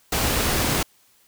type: noise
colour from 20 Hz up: pink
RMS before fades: -22 dBFS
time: 0.12-0.83 s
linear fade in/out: 5 ms
effects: white hiss -59 dBFS RMS until 1.27 s